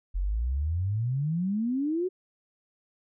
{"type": "exponential sweep", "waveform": "sine", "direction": "up", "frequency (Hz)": [43, 380], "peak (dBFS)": -25, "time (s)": [0.14, 2.09], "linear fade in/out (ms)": 20, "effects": []}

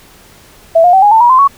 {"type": "tone with pitch steps", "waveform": "sine", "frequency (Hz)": [659.3, 710.7, 766.1, 825.9, 890.3, 959.7, 1034.6, 1115.2], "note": ["E5", "F5", "G5", "G#5", "A5", "B5", "C6", "C#6"], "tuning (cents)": [0, 30, -40, -10, 20, -50, -20, 10], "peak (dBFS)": -3, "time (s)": [0.75, 1.478], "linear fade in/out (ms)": 10, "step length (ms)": 91, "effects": ["pink hiss -41 dBFS RMS until 1.57 s"]}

